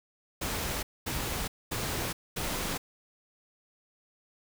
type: noise bursts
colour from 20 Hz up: pink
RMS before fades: -33 dBFS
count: 4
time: 0.41-2.78 s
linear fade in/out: 10 ms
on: 420 ms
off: 230 ms
effects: none